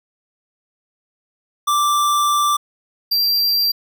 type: tone pair in turn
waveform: square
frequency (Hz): 1174.7 / 4723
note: D6 / D8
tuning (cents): 0 / +9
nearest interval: 2 octaves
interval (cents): 2409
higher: second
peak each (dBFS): -15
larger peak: neither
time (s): 1.67-2.57 / 3.11-3.72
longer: first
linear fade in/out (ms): 10
effects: none